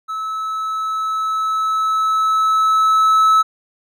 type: tone with level ramp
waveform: triangle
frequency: 1300 Hz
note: E6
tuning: 24 cents flat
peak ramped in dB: -20 to -7 dBFS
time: 0.08-3.43 s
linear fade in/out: 20 ms
effects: none